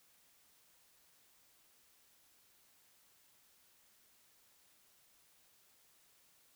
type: silence
effects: white hiss -69 dBFS RMS until 6.55 s